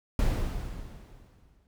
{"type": "noise with exponential decay", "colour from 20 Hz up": "brown", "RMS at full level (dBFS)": -24, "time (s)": [0.19, 1.67], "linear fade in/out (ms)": 1, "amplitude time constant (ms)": 320, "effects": []}